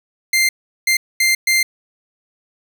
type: tone bursts at uneven times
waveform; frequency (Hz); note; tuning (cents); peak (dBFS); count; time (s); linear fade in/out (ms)
sawtooth; 2093; C7; 0; -9; 4; 0.33-0.49 / 0.87-0.97 / 1.2-1.35 / 1.47-1.63; 5
effects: none